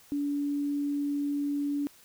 sine tone, 287 Hz, D4, 40 cents flat, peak -27 dBFS, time 0.12-1.87 s, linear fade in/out 0 ms, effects white hiss -57 dBFS RMS until 2.04 s

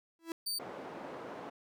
45% pulse tone with exponential growth, 330 Hz, E4, 2 cents sharp, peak -33 dBFS, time 0.19-0.32 s, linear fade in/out 1 ms, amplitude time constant 27 ms
sawtooth tone, 4600 Hz, D8, 37 cents flat, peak -31 dBFS, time 0.46-0.59 s, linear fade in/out 10 ms
white band-pass noise, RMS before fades -45 dBFS, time 0.59-1.5 s, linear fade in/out 10 ms, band 220 to 770 Hz, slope 12 dB/octave
effects none

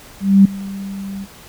sine tone with ADSR envelope, 196.1 Hz, G3, 1 cent sharp, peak -3 dBFS, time 0.2-1.27 s, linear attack 250 ms, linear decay 6 ms, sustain -21 dB, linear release 46 ms, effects pink hiss -41 dBFS RMS until 1.48 s

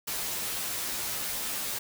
white noise with comb filter, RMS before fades -33 dBFS, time 0.07-1.79 s, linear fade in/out 10 ms, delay 12 ms, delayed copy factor -1, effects none

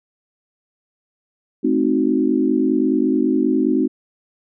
sine chord, A diminished seventh, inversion none, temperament equal with one note detuned, 216.5 / 261.6 / 311.1 / 370 Hz, A3 / C4 / Eb4 / Gb4, -28 / 0 / 0 / 0 cents, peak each -23 / -18 / -19 / -22 dBFS, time 1.63-3.88 s, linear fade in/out 20 ms, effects none

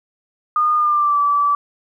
sine tone with pitch glide, 1221 to 1155.8 Hz, D#6 to D6, -33 to -28 cents, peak -13 dBFS, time 0.56-1.55 s, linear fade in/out 2 ms, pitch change -95 cents, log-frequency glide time 0.76-1.19 s, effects 9-bit

